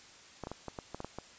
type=clicks; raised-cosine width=1 ms; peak=-25 dBFS; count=9; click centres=0.437 / 0.471 / 0.516 / 0.683 / 0.788 / 0.946 / 1.004 / 1.046 / 1.186 s; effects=white hiss -55 dBFS RMS until 1.38 s + resampled to 16000 Hz